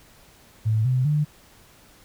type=tone with pitch steps; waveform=sine; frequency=109.5 / 127.98 / 149.58 Hz; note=A2 / C3 / D3; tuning=-8 / -38 / +32 cents; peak=-18 dBFS; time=0.65-1.25 s; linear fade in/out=20 ms; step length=200 ms; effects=pink hiss -53 dBFS RMS until 2.04 s